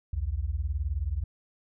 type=beating tone pair; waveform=sine; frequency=61.74 / 80.74 Hz; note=B1 / E2; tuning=0 / -35 cents; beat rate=19 Hz; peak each=-30 dBFS; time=0.13-1.24 s; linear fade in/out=5 ms; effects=none